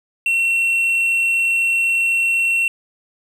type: tone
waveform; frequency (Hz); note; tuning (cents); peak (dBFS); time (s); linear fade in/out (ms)
triangle; 2718; F7; -48; -13; 0.26-2.68; 2
effects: 9-bit